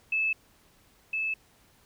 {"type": "tone pair in turn", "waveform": "sine", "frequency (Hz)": [2614, 2614], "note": ["E7", "E7"], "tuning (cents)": [-15, -15], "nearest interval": "unison", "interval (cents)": 0, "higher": "neither", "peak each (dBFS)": [-24, -27], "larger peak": "first", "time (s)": [[0.12, 0.33], [1.13, 1.34]], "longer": "neither", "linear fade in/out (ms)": 5, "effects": ["pink hiss -62 dBFS RMS until 1.85 s"]}